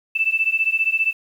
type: beating tone pair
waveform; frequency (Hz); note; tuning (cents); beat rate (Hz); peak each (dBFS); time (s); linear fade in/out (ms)
sine; 2637 / 2652; E7 / E7; 0 / +10; 15; -20; 0.15-1.13; 10
effects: 8-bit